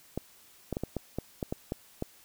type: clicks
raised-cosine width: 2 ms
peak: -18 dBFS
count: 10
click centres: 0.176 / 0.727 / 0.769 / 0.836 / 0.967 / 1.186 / 1.428 / 1.525 / 1.721 / 2.024 s
effects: white hiss -58 dBFS RMS until 2.24 s